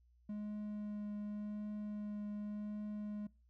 triangle tone with vibrato, 208.8 Hz, G#3, 10 cents sharp, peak -38 dBFS, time 0.29-3.27 s, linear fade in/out 5 ms, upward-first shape triangle, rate 0.88 Hz, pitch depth 11 cents each way, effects noise-tail reverb RT60 0.3 s tail -23 dB re dry + added 60 Hz sine -66 dBFS peak until 3.49 s

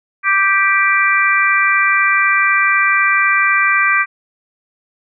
harmonic tone, 392 Hz, G4, in tune, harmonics 3 / 4 / 5 / 6, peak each -16 / -16 / -16 / -16 dBFS, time 0.23-4.06 s, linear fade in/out 50 ms, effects none

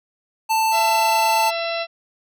square tone, 885 Hz, A5, 10 cents sharp, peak -17 dBFS, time 0.49-1.51 s, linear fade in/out 20 ms
harmonic tone, 671 Hz, E5, 31 cents sharp, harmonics 1 / 2 / 3 / 4 / 5 / 6 / 7 / 8, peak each -24 / -32 / -34 / -29 / -37 / -32 / -43 / -37 dBFS, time 0.71-1.87 s, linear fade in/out 50 ms
effects none

